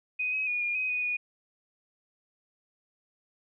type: tone with pitch steps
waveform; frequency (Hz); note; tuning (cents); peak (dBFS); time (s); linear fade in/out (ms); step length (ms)
sine; 2498 / 2544 / 2450 / 2421 / 2518 / 2481 / 2459; D#7 / D#7 / D#7 / D#7 / D#7 / D#7 / D#7; +6 / +38 / -27 / -48 / +20 / -6 / -21; -27; 0.19-1.17; 10; 140
effects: none

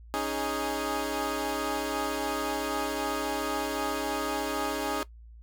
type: chord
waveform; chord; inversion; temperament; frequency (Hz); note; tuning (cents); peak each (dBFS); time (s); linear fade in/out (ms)
15% pulse; C# suspended second; none; equal with one note detuned; 277.2 / 311.1 / 413.9; C#4 / D#4 / G#4; 0 / 0 / -6; -27; 0.14-5.03; 0
effects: noise-tail reverb RT60 0.1 s tail -18 dB re dry + added 57 Hz sine -46 dBFS peak until 5.42 s

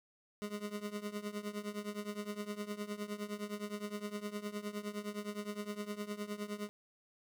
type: tone with tremolo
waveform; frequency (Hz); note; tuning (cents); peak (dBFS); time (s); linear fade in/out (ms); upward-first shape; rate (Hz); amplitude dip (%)
25% pulse; 207.2; G#3; -4; -32; 0.42-6.69; 0; triangle; 9.7; 90
effects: none

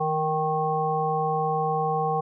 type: harmonic tone with a mistuned harmonic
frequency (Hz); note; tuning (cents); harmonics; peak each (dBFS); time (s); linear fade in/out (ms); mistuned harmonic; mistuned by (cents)
155.56; D#3; 0; 1 / 3 / 5 / 7; -30 / -28 / -25 / -30; 0-2.21; 10; 1; +32
effects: none

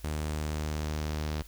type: tone with low-pass filter sweep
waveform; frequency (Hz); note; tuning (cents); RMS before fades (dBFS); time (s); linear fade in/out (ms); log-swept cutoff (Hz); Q
sawtooth; 76.4; D#2; -31; -33; 0.04-1.42; 0; 9300 to 5200; 1.8
effects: added 50 Hz sine -48 dBFS peak until 1.47 s + white hiss -56 dBFS RMS until 1.47 s

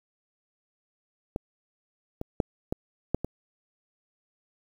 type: clicks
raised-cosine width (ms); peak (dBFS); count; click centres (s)
2; -16 / -19 / -9 / -14 / -10 / -17; 6; 1.361 / 2.214 / 2.402 / 2.725 / 3.146 / 3.246
effects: 8-bit

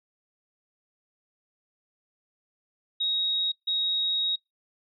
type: tone bursts at uneven times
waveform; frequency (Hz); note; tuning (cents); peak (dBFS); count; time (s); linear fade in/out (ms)
sine; 3781; A#7; +24; -24; 2; 3-3.52 / 3.67-4.36; 10
effects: noise-tail reverb RT60 0.2 s tail -26 dB re dry

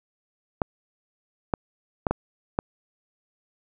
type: clicks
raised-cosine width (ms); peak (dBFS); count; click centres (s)
1; -8; 5; 0.618 / 1.538 / 2.068 / 2.11 / 2.589
effects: none

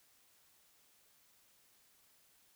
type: silence
effects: white hiss -69 dBFS RMS until 2.55 s

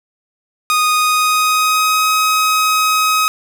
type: tone with pitch glide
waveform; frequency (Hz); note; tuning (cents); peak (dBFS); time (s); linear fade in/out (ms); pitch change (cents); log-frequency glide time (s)
sawtooth; 1240 to 1266.1; D#6 to D#6; -6 to +30; -8; 0.7-3.28; 0; +36; 0.95-2.08
effects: none

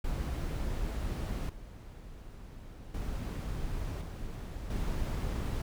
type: noise with level steps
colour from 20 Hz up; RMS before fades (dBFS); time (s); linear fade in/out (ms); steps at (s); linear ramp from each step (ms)
brown; -34 / -47 / -36 / -40 / -33; 0.04-5.62; 5; 1.49 / 2.94 / 4.01 / 4.7; 5
effects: none

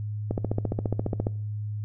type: click train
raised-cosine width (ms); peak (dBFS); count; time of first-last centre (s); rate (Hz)
2; -13; 15; 0.31-1.269; 14.6
effects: noise-tail reverb RT60 0.6 s tail -22 dB re dry + added 105 Hz sine -29 dBFS peak until 1.84 s

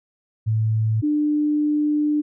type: tone pair in turn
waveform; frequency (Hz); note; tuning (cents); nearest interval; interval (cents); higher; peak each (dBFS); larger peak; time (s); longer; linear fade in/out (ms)
sine; 110 / 298.4; A2 / D4; 0 / +28; octave + perfect fourth; 1728; second; -17; neither; 0.46-1.02 / 1.02-2.22; second; 20
effects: none

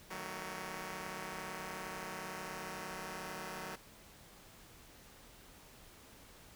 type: chord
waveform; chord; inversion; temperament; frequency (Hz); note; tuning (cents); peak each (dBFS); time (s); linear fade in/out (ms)
5% pulse; D# diminished; none; just; 155.56 / 186.68 / 224; D#3 / F#3 / A3; 0 / +16 / +31; -37 / -34 / -37; 0.1-3.76; 10
effects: pink hiss -58 dBFS RMS until 6.55 s

